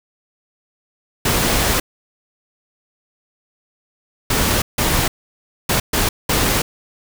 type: noise bursts at uneven times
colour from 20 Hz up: pink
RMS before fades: -17 dBFS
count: 6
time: 1.25-1.8 / 4.3-4.62 / 4.78-5.08 / 5.69-5.8 / 5.93-6.09 / 6.29-6.62 s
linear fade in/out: 5 ms
effects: none